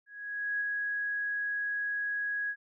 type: tone with ADSR envelope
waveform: sine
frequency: 1661.2 Hz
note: G#6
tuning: in tune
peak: -28 dBFS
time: 0.06-2.56 s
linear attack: 550 ms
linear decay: 5 ms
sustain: -2 dB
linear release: 63 ms
effects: none